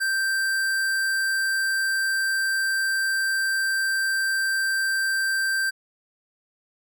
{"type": "tone with hard clipping", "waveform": "sine", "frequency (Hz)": 1568, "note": "G6", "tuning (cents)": 0, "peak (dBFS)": -23, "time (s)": [0, 5.71], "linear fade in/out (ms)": 20, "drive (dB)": 17, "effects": []}